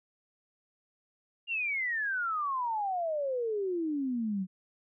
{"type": "exponential sweep", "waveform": "sine", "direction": "down", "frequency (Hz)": [2836, 181.5], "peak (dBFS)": -29, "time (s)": [1.47, 4.47], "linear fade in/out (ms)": 50, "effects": []}